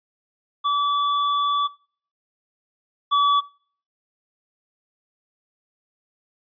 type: tone pair in turn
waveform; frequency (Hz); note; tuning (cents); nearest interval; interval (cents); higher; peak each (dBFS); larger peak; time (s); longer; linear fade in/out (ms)
square; 1151 / 1144.6; D6 / D6; -35 / -45; unison; 10; first; -19 / -16; second; 0.64-1.68 / 3.11-3.41; first; 20
effects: noise-tail reverb RT60 0.5 s tail -23 dB re dry + resampled to 11025 Hz